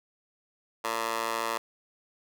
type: tone with high-pass filter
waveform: 15% pulse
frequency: 113.6 Hz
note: A#2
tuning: 44 cents flat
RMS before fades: -31 dBFS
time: 0.84-1.58 s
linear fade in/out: 5 ms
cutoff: 770 Hz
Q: 2.3
effects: none